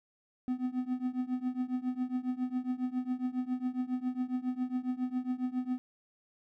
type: tone with tremolo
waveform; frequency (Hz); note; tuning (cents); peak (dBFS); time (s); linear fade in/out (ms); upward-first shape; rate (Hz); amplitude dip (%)
triangle; 252.5; B3; +39; -25; 0.48-5.78; 0; triangle; 7.3; 95
effects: none